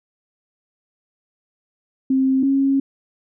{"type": "tone pair in turn", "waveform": "sine", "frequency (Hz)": [264.7, 272.9], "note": ["C4", "C#4"], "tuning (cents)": [20, -27], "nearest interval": "minor second", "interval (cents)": 53, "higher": "second", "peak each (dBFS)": -14, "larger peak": "neither", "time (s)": [[2.1, 2.43], [2.43, 2.8]], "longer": "second", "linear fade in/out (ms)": 5, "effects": []}